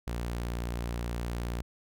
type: tone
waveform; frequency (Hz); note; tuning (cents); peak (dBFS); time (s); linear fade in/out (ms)
sawtooth; 59; A#1; +22; -28; 0.07-1.62; 5
effects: none